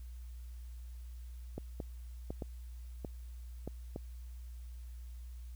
clicks, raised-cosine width 2 ms, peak -26 dBFS, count 7, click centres 1.58 / 1.802 / 2.305 / 2.422 / 3.048 / 3.676 / 3.961 s, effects added 60 Hz sine -44 dBFS peak until 5.55 s + white hiss -67 dBFS RMS until 5.55 s

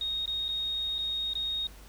sine tone with dropouts, 3729 Hz, A#7, in tune, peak -29 dBFS, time 0.01-1.67 s, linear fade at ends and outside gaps 2 ms, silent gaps 0.258-0.277 / 0.483-0.488 / 0.984-0.988 / 1.335-1.353 s, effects added 50 Hz sine -48 dBFS peak until 1.88 s + pink hiss -54 dBFS RMS until 1.88 s

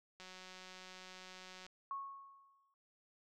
click train, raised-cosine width 0.2 ms, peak -36 dBFS, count 272, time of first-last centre 0.2-1.665 s, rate 185 Hz
sine tone with exponential decay, 1100 Hz, C#6, 14 cents flat, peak -38 dBFS, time 1.91-2.74 s, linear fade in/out 1 ms, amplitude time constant 180 ms
effects none

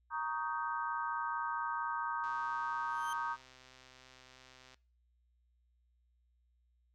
sine chord, Eb dominant seventh, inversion second, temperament just, 933.4 / 1120.1 / 1244.5 / 1555.6 Hz, Bb5 / Db6 / Eb6 / G6, +2 / +18 / 0 / -14 cents, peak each -38 / -42 / -40 / -42 dBFS, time 0.1-3.37 s, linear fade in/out 50 ms
click train, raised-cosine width 0.2 ms, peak -40 dBFS, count 324, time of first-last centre 2.24-4.744 s, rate 129 Hz
20% pulse tone with exponential growth, 3136 Hz, G7, in tune, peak -39 dBFS, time 2.81-3.13 s, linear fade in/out 2 ms, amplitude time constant 69 ms
effects noise-tail reverb RT60 0.4 s tail -21 dB re dry + added 60 Hz sine -70 dBFS peak until 6.94 s

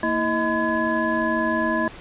sine tone cluster, 230.3 / 324.4 / 633 / 1013 / 1691 Hz, A#3 / E4 / D#5 / B5 / G#6, -21 / -28 / +30 / +44 / +31 cents, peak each -26 dBFS, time 0.03-1.88 s, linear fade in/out 2 ms, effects pink hiss -41 dBFS RMS until 2 s + resampled to 8000 Hz

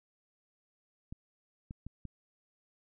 clicks, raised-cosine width 5 ms, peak -30 dBFS, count 4, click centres 1.125 / 1.709 / 1.866 / 2.053 s, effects none

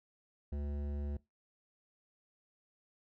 sine tone with hard clipping, 72.1 Hz, D2, 31 cents flat, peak -38 dBFS, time 0.52-1.17 s, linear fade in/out 5 ms, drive 14 dB, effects noise-tail reverb RT60 0.2 s tail -21 dB re dry

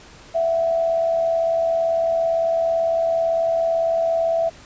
sine tone pair together, 662.1 / 740 Hz, E5 / F#5, +7 / 0 cents, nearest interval major second, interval 193 cents, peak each -17 / -29 dBFS, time 0.34-4.5 s, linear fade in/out 20 ms, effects pink hiss -45 dBFS RMS until 4.65 s + resampled to 16000 Hz

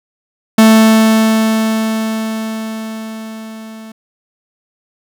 45% pulse tone with level ramp, 220.8 Hz, A3, 6 cents sharp, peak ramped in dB -3 to -30 dBFS, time 0.58-3.92 s, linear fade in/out 5 ms, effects none

